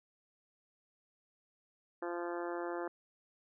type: harmonic tone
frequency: 173.2 Hz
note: F3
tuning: 14 cents flat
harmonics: 2 / 3 / 4 / 5 / 6 / 7 / 8 / 9 / 10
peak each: -39 / -43 / -45 / -47 / -49 / -50 / -51 / -52 / -53 dBFS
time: 2.02-2.88 s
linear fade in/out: 5 ms
effects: none